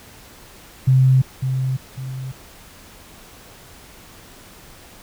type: tone with echo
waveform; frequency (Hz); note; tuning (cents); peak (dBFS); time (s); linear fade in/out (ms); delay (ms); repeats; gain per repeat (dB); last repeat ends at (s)
sine; 130.81; C3; 0; -10; 0.87-1.22; 10; 550; 2; -8; 2.32
effects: pink hiss -44 dBFS RMS until 5.02 s